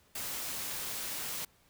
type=noise; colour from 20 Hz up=white; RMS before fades=-38 dBFS; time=0.15-1.45 s; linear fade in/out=5 ms; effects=pink hiss -66 dBFS RMS until 1.69 s